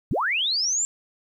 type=linear sweep; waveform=sine; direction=up; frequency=67.6 to 7480 Hz; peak=-21 dBFS; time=0.11-0.85 s; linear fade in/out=0 ms; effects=10-bit